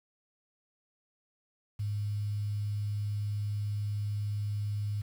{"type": "tone with quantisation", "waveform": "sine", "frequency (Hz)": 103.5, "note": "G#2", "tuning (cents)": -5, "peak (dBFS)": -30, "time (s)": [1.79, 5.02], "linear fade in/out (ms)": 10, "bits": 9, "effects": []}